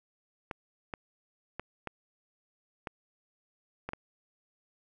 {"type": "clicks", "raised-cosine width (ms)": 0.5, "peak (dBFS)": -21, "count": 7, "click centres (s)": [0.512, 0.938, 1.596, 1.873, 2.872, 3.89, 3.934], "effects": []}